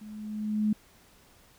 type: tone with level ramp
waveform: sine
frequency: 212.8 Hz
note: G#3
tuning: 42 cents sharp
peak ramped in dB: -42 to -21 dBFS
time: 0.01-0.73 s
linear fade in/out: 5 ms
effects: pink hiss -59 dBFS RMS until 1.58 s